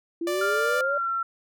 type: exponential sweep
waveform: sine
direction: up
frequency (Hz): 329.6 to 587.3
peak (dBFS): -26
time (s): 0.21-0.98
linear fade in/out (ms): 5
type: tone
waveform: sawtooth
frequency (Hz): 587.3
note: D5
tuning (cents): 0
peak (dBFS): -23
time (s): 0.27-0.81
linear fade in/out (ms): 2
type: tone with pitch glide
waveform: sine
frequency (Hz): 1396.9 to 1350.1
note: F6 to E6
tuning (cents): 0 to +41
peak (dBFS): -24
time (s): 0.41-1.23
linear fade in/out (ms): 5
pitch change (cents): -59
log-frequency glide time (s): 0.87-1.11
effects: none